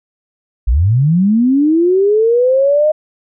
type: linear sweep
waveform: sine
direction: up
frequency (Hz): 49 to 622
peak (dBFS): -8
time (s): 0.67-2.92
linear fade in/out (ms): 10
effects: none